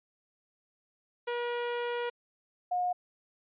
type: tone pair in turn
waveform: sawtooth / sine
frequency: 480 / 719.2 Hz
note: B4 / F#5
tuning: -49 / -49 cents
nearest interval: perfect fifth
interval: 700 cents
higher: second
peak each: -27 dBFS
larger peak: neither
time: 1.27-2.1 / 2.71-2.93 s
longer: first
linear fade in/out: 10 ms
effects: resampled to 8000 Hz